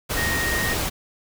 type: tone in noise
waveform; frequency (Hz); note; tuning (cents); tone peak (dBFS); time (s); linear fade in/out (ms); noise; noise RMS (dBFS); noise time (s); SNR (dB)
sine; 1864.7; A#6; 0; -24; 0.16-0.75; 20; pink; -25; 0.09-0.9; -2
effects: none